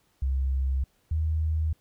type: tone pair in turn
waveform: sine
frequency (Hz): 66.5 / 78.74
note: C2 / D#2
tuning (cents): +29 / +21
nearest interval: minor third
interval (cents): 292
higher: second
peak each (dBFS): -23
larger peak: neither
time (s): 0.22-0.84 / 1.11-1.73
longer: neither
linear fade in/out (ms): 5
effects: pink hiss -68 dBFS RMS until 1.8 s